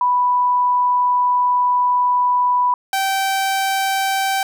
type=tone pair in turn; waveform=sine / sawtooth; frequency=987.8 / 775.9 Hz; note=B5 / G5; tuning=0 / -18 cents; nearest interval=major third; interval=418 cents; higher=first; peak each=-13 dBFS; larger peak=neither; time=0.01-2.74 / 2.93-4.43 s; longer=first; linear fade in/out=2 ms; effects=none